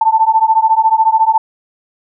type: beating tone pair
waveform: sine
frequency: 880 / 894 Hz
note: A5 / A5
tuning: 0 / +27 cents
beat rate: 14 Hz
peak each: -11 dBFS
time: 0.01-1.38 s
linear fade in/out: 5 ms
effects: none